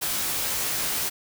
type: noise with comb filter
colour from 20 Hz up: white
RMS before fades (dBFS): -27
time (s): 0.01-1.1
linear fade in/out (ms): 20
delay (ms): 16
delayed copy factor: -0.75
effects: none